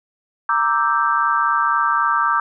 sine chord, E half-diminished seventh, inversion second, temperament equal, 932.3 / 1174.7 / 1318.5 / 1568 Hz, Bb5 / D6 / E6 / G6, 0 / 0 / 0 / 0 cents, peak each -22 / -18 / -21 / -22 dBFS, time 0.49-2.4 s, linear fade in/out 2 ms, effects none

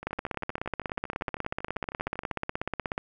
two click trains, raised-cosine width 0.5 ms, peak -24 / -14 dBFS, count 30 / 49, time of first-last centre 0.03-2.313 / 0.07-2.979 s, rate 12.7 / 16.5 Hz, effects none

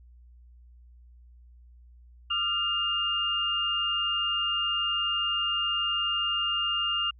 sine tone cluster, 1197 / 1378 / 2814 Hz, D6 / F6 / F7, +33 / -24 / +12 cents, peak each -35 / -33 / -26 dBFS, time 2.3-7.11 s, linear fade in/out 10 ms, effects added 60 Hz sine -50 dBFS peak until 7.19 s

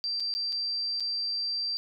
sine tone with dropouts, 4699 Hz, D8, in tune, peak -28 dBFS, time 0.04-1.77 s, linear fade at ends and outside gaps 0 ms, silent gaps 0.199-0.204 / 0.339-0.35 / 0.523-0.527 / 0.999-1.005 s, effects none

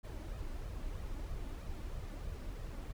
brown noise with flanger, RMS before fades -42 dBFS, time 0.03-2.93 s, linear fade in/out 20 ms, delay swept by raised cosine 1.6 to 3.5 ms, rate 3.1 Hz, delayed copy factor +0.5, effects none

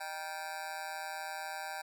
25% pulse tone with amplitude modulation, 784 Hz, G5, in tune, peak -31 dBFS, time 0-1.82 s, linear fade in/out 10 ms, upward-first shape sine, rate 168 Hz, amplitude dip 95%, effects none

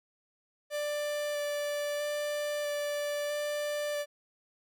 45% pulse tone with vibrato, 587.3 Hz, D5, in tune, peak -31 dBFS, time 0.7-4.06 s, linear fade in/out 50 ms, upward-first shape square, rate 0.77 Hz, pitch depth 8 cents each way, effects none

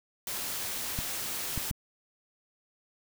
white noise, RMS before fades -35 dBFS, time 0.27-1.71 s, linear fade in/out 2 ms
clicks, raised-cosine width 5 ms, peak -21 dBFS, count 3, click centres 0.989 / 1.577 / 1.711 s
effects none

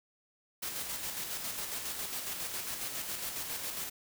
white noise with tremolo, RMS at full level -37 dBFS, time 0.62-3.9 s, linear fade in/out 10 ms, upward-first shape square, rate 7.3 Hz, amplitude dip 35%, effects none

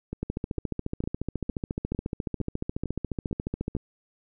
two click trains, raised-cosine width 3 ms, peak -16 / -19 dBFS, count 51 / 9, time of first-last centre 0.23-3.751 / 0.13-3.766 s, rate 14.2 / 2.2 Hz, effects none

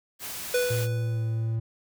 white noise, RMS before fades -36 dBFS, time 0.19-0.88 s, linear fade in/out 50 ms
square tone with exponential decay, 493.9 Hz, B4, in tune, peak -21 dBFS, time 0.54-1.56 s, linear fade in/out 5 ms, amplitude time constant 220 ms
triangle tone with pitch glide, 114.3 to 112.6 Hz, A#2 to A2, -34 to +40 cents, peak -23 dBFS, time 0.7-1.6 s, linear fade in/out 10 ms, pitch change -26 cents, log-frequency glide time 1.01-1.24 s
effects none

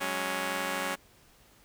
5% pulse chord, F# suspended second, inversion none, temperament just, 185 / 208.1 / 277.5 Hz, F#3 / G#3 / C#4, 0 / +4 / +2 cents, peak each -25 / -27 / -23 dBFS, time 0-0.96 s, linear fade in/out 20 ms, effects pink hiss -60 dBFS RMS until 1.64 s

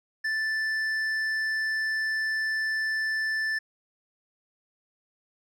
sine tone with hard clipping, 1760 Hz, A6, in tune, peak -27 dBFS, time 0.24-3.59 s, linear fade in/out 10 ms, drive 6 dB, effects none

